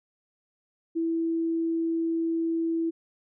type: tone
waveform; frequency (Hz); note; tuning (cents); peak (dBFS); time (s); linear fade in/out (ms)
sine; 329.6; E4; 0; -24; 0.95-2.91; 20
effects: none